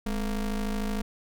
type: ring-modulated tone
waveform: square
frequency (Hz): 116.54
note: A#2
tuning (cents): 0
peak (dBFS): -25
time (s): 0.06-1.02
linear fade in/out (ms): 5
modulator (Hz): 89.9
effects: none